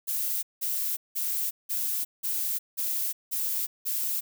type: noise bursts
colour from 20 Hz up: violet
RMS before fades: -29 dBFS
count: 8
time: 0.07-4.21 s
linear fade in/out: 20 ms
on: 360 ms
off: 180 ms
effects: none